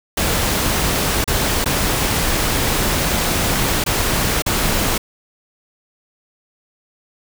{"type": "noise with dropouts", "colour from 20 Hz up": "pink", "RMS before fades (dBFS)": -18, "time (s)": [0.17, 4.98], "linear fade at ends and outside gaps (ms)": 5, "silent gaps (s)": [[1.243, 1.276], [1.644, 1.658], [3.84, 3.862], [4.422, 4.462]], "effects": []}